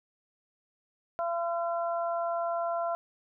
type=harmonic tone; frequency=340 Hz; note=F4; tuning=46 cents flat; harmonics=2 / 3 / 4; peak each=-29 / -37 / -37 dBFS; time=1.19-2.95 s; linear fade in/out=0 ms; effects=none